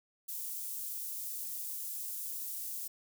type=high-pass noise; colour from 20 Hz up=white; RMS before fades=-40 dBFS; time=0.28-2.88 s; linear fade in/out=10 ms; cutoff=9400 Hz; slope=12 dB/octave; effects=none